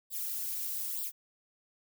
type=noise with flanger; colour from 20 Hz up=violet; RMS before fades=-36 dBFS; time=0.1-1.12 s; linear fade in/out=50 ms; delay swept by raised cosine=0.23 to 3.73 ms; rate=1.1 Hz; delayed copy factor=+0.9; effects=none